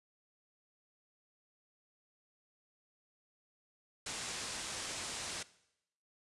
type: low-pass noise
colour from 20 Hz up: white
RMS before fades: -42 dBFS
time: 4.06-5.43 s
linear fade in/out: 5 ms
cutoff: 8600 Hz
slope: 24 dB/octave
effects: noise-tail reverb RT60 0.8 s tail -19 dB re dry + resampled to 24000 Hz